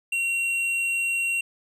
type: tone with hard clipping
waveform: triangle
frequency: 2743 Hz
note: F7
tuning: 32 cents flat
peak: -24 dBFS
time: 0.12-1.41 s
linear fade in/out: 5 ms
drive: 10 dB
effects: none